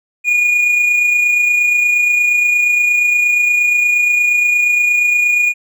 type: tone with amplitude modulation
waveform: triangle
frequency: 2442 Hz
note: D#7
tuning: 33 cents flat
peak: -7 dBFS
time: 0.24-5.54 s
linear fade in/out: 50 ms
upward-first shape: sine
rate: 28.5 Hz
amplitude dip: 35%
effects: none